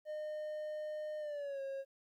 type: tone with pitch glide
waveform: triangle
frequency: 610 to 543.4 Hz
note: D#5 to C#5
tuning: -34 to -35 cents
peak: -37 dBFS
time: 0.05-1.85 s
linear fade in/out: 50 ms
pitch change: -201 cents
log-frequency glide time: 1.19-1.61 s
effects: 13-bit